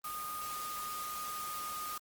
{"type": "tone in noise", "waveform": "sine", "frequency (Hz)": 1231, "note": "D#6", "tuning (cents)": -19, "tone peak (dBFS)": -39, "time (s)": [0.04, 1.98], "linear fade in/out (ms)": 5, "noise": "white", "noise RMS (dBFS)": -44, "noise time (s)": [0.04, 1.98], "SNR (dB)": 2, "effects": ["Opus 24 kbps"]}